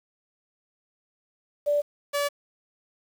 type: tone pair in turn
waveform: sine / sawtooth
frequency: 584 / 574.3 Hz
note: D5 / D5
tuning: -10 / -39 cents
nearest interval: unison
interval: 29 cents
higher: first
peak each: -20 dBFS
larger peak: neither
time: 1.66-1.82 / 2.13-2.29 s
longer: neither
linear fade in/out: 20 ms
effects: 8-bit